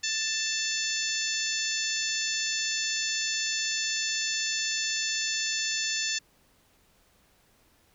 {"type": "harmonic tone", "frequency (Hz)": 884, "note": "A5", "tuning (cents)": 8, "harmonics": [2, 3, 4, 5, 6, 7, 8], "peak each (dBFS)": [-35, -35, -35, -35, -35, -35, -35], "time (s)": [0.03, 6.19], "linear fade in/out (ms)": 10, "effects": ["pink hiss -64 dBFS RMS until 7.94 s"]}